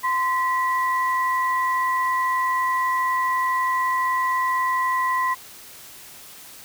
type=tone pair together; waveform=sine; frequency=1031.9 / 1948 Hz; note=C6 / B6; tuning=-24 / -24 cents; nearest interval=major seventh; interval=1100 cents; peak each=-20 / -26 dBFS; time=0.03-5.35 s; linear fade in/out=20 ms; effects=white hiss -43 dBFS RMS until 6.64 s